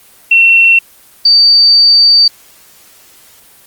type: tone pair in turn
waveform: sine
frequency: 2713 / 4613 Hz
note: E7 / D8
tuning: +49 / -32 cents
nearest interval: major sixth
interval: 919 cents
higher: second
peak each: -3 dBFS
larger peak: neither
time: 0.31-0.79 / 1.25-2.28 s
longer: second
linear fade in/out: 5 ms
effects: white hiss -42 dBFS RMS until 3.66 s + Opus 24 kbps